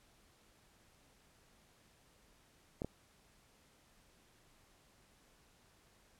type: clicks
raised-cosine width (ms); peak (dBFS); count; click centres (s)
2; -25; 2; 2.819 / 2.846
effects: pink hiss -68 dBFS RMS until 6.19 s + low-pass 12000 Hz 12 dB/octave